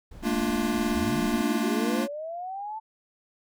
brown noise, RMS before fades -42 dBFS, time 0.11-1.42 s, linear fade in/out 5 ms
square chord, Bb major seventh, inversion third, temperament equal with one note detuned, 214.5 / 233.1 / 293.7 / 349.2 Hz, A3 / Bb3 / D4 / F4, -44 / 0 / 0 / 0 cents, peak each -31 / -29 / -31 / -32 dBFS, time 0.22-2.08 s, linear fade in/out 50 ms
sine linear sweep, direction up, 50 to 890 Hz, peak -32 dBFS, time 0.94-2.8 s, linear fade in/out 20 ms
effects none

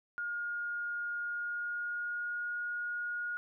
sine tone with pitch glide, 1424 to 1438.1 Hz, F6 to F#6, +33 to -50 cents, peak -34 dBFS, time 0.18-3.37 s, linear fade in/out 0 ms, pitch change +17 cents, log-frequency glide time 1.16-2.59 s, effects none

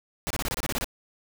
pink noise bursts, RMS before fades -29 dBFS, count 10, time 0.27-0.844 s, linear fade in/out 0 ms, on 34 ms, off 26 ms, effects none

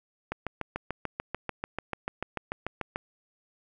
click train, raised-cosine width 0.5 ms, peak -16 dBFS, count 19, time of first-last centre 0.32-2.959 s, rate 6.82 Hz, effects none

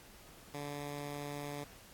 10% pulse tone, 144.7 Hz, D3, 25 cents flat, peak -32 dBFS, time 0.54-1.64 s, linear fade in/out 2 ms, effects pink hiss -57 dBFS RMS until 1.93 s + AAC 64 kbps

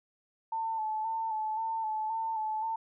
sine tone with vibrato, 882 Hz, A5, 4 cents sharp, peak -30 dBFS, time 0.52-2.76 s, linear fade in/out 5 ms, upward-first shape square, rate 1.9 Hz, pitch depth 30 cents each way, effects none

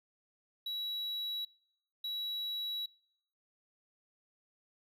triangle tone bursts at uneven times, 3900 Hz, B7, 23 cents flat, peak -34 dBFS, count 2, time 0.66-1.45 / 2.04-2.86 s, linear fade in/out 5 ms, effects noise-tail reverb RT60 0.7 s tail -26 dB re dry

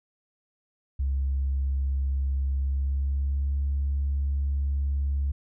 sine tone with pitch glide, 67.9 to 69.81 Hz, C#2 to C#2, -35 to +13 cents, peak -22 dBFS, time 0.99-5.32 s, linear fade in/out 10 ms, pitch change +48 cents, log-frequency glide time 2.56-3.55 s, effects tanh soft clip ceiling -20 dBFS

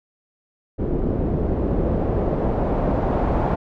pink noise with low-pass filter sweep, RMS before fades -21 dBFS, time 0.78-3.56 s, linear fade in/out 20 ms, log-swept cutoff 370 to 820 Hz, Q 1.3, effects none

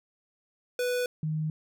square / sine tone pair in turn, 493.9 / 155.57 Hz, B4 / D#3, 0 / 0 cents, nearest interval octave + minor sixth, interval 2000 cents, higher first, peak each -27 dBFS, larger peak neither, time 0.79-1.06 / 1.23-1.5 s, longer neither, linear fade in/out 2 ms, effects none

